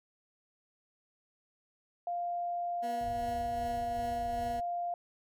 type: tone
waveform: sine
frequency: 698.5 Hz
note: F5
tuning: in tune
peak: -32 dBFS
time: 2.07-4.94 s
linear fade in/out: 2 ms
type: tone with tremolo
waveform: 20% pulse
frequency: 240.7 Hz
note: B3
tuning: 44 cents flat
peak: -35 dBFS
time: 2.82-4.61 s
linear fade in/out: 20 ms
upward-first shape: triangle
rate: 2.6 Hz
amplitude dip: 40%
type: low-pass noise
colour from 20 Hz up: white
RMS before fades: -46 dBFS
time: 3.01-4.6 s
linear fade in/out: 2 ms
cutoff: 110 Hz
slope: 48 dB/octave
effects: none